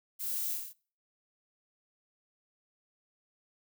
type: noise with echo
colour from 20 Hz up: violet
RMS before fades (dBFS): -38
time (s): 0.19-0.56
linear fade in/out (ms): 20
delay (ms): 29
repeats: 6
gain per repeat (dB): -2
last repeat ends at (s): 0.734
effects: noise-tail reverb RT60 0.4 s tail -22 dB re dry